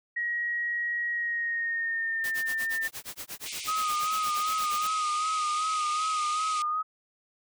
sine tone with pitch glide, 1898 to 1800.8 Hz, A#6 to A6, +31 to +40 cents, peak -27 dBFS, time 0.16-2.88 s, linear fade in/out 10 ms, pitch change -91 cents, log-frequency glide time 1.1-2.32 s
white noise with tremolo, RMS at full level -37 dBFS, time 2.24-4.87 s, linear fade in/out 0 ms, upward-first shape sine, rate 8.5 Hz, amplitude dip 100%
pink band-pass noise, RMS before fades -38 dBFS, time 3.46-6.62 s, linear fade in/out 0 ms, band 2100 to 9600 Hz, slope 96 dB/octave
sine tone with vibrato, 1244.5 Hz, D#6, in tune, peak -26 dBFS, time 3.67-6.83 s, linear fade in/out 20 ms, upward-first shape sine, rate 2.6 Hz, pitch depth 40 cents each way
effects none

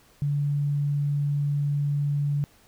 sine tone, 144.1 Hz, D3, 33 cents flat, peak -22 dBFS, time 0.22-2.44 s, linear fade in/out 0 ms, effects pink hiss -58 dBFS RMS until 2.67 s

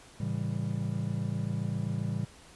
triangle chord, A dominant seventh, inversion none, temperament just, 110 / 137.5 / 165 / 198 Hz, A2 / C#3 / E3 / G3, 0 / -14 / +2 / +18 cents, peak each -32 / -33 / -34 / -34 dBFS, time 0.2-2.25 s, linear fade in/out 5 ms, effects pink hiss -54 dBFS RMS until 2.55 s + resampled to 24000 Hz

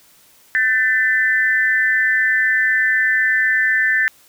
sine tone with amplitude modulation, 1776 Hz, A6, 16 cents sharp, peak -9 dBFS, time 0.55-4.08 s, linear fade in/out 0 ms, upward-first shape sine, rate 240 Hz, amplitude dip 95%, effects white hiss -51 dBFS RMS until 4.28 s

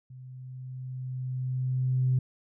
sine tone with level ramp, 128.5 Hz, C3, 31 cents flat, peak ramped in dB -43 to -20 dBFS, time 0.1-2.19 s, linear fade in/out 5 ms, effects tanh soft clip ceiling -16 dBFS

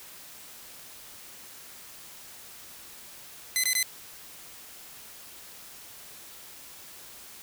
10% pulse tone bursts, 2032 Hz, B6, 49 cents sharp, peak -14 dBFS, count 3, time 3.56-3.828 s, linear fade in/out 0 ms, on 76 ms, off 20 ms, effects white hiss -47 dBFS RMS until 7.42 s

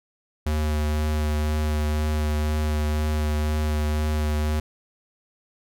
square tone with vibrato, 76 Hz, D#2, 40 cents flat, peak -22 dBFS, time 0.46-4.6 s, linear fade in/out 5 ms, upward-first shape sine, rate 2 Hz, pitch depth 14 cents each way, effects none

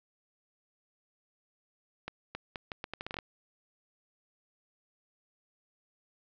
accelerating click train, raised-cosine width 0.3 ms, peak -21 dBFS, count 12, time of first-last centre 2.08-3.188 s, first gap 270 ms, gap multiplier 0.77, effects low-pass 5000 Hz 12 dB/octave + 10-bit

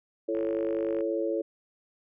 sine chord, A major, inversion second, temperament equal with one note detuned, 336.4 / 440 / 554.4 Hz, E4 / A4 / C#5, +35 / 0 / 0 cents, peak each -30 / -31 / -31 dBFS, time 0.28-1.42 s, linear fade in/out 10 ms
click train, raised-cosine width 0.5 ms, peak -30 dBFS, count 34, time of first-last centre 0.35-1.007 s, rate 50.2 Hz
effects none

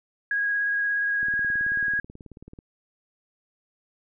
sine tone with vibrato, 1648 Hz, G#6, 14 cents flat, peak -22 dBFS, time 0.31-2 s, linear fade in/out 2 ms, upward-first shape sine, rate 17 Hz, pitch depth 14 cents each way
click train, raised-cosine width 3 ms, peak -30 dBFS, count 26, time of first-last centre 1.23-2.589 s, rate 18.4 Hz
effects none

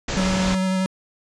pink low-pass noise, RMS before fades -26 dBFS, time 0.08-0.55 s, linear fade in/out 5 ms, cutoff 7500 Hz, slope 96 dB/octave
square tone with vibrato, 188 Hz, F#3, 28 cents sharp, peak -20 dBFS, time 0.17-0.86 s, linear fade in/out 0 ms, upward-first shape square, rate 11 Hz, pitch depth 10 cents each way
effects resampled to 22050 Hz

